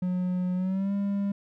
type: tone with pitch glide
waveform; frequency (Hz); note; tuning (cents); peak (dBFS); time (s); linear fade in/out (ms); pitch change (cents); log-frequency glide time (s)
triangle; 181.4 to 200.1; F#3 to G3; -34 to +36; -23; 0.02-1.32; 5; +170; 0.55-0.93
effects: none